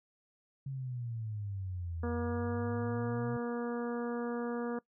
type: exponential two-way sweep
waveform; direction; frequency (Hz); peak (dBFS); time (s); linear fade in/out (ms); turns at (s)
sine; down then up; 138.2 to 82.41 to 126; -36; 0.66-3.37; 5; 2
type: harmonic tone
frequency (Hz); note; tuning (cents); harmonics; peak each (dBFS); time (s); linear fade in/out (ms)
238.3; A#3; +38; 1 / 2 / 3 / 4 / 5 / 6 / 7; -36 / -37 / -47 / -47 / -47 / -49 / -51; 2.03-4.79; 5
effects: noise-tail reverb RT60 0.1 s tail -22 dB re dry